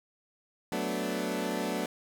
20% pulse chord, B minor seventh, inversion second, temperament equal, 185 / 220 / 246.9 / 293.7 Hz, F#3 / A3 / B3 / D4, 0 / 0 / 0 / 0 cents, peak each -31 dBFS, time 0.72-1.86 s, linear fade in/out 2 ms, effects none

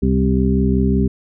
harmonic tone with a mistuned harmonic, 65.41 Hz, C2, in tune, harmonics 1 / 2 / 3 / 4 / 6, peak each -18 / -22 / -17 / -20 / -22 dBFS, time 0.02-1.08 s, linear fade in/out 10 ms, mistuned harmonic 1, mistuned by +69 cents, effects none

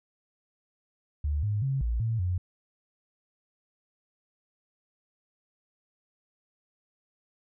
sine tone with pitch steps, 73.6 / 104.3 / 135.3 / 57.8 / 113.3 / 90.2 Hz, D2 / G#2 / C#3 / A#1 / A#2 / F#2, +4 / +8 / -42 / -14 / -49 / -44 cents, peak -25 dBFS, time 1.24-2.38 s, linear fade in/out 5 ms, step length 190 ms, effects none

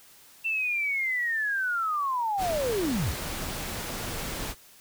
sine linear sweep, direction down, 2700 to 46.25 Hz, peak -25 dBFS, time 0.44-3.13 s, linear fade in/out 20 ms
pink noise, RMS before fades -34 dBFS, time 2.37-4.55 s, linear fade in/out 50 ms
effects white hiss -54 dBFS RMS until 4.8 s

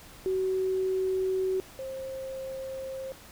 sine tone pair in turn, 376.8 / 530.4 Hz, F#4 / C5, +32 / +23 cents, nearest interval tritone, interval 591 cents, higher second, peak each -25 / -34 dBFS, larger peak first, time 0.26-1.6 / 1.79-3.12 s, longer first, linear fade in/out 0 ms, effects pink hiss -50 dBFS RMS until 3.31 s

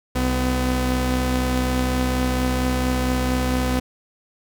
sawtooth tone pair together, 64.19 / 252.2 Hz, C2 / B3, -32 / +36 cents, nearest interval 2 octaves, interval 2368 cents, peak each -18 dBFS, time 0.15-3.8 s, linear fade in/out 10 ms, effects none

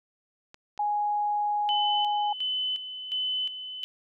clicks, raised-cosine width 0.2 ms, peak -29 / -31 dBFS, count 2, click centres 0.544 / 0.777 s
sine tone, 830.6 Hz, G#5, in tune, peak -24 dBFS, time 0.79-2.33 s, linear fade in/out 5 ms
sine tone with tremolo, 3022 Hz, F#7, 36 cents sharp, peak -26 dBFS, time 1.69-3.84 s, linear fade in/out 0 ms, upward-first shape square, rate 1.4 Hz, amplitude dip 65%
effects none

